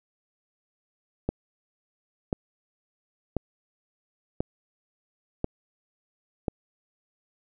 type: click train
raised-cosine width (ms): 2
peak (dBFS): -12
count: 6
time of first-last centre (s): 1.29-6.482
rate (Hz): 0.963
effects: none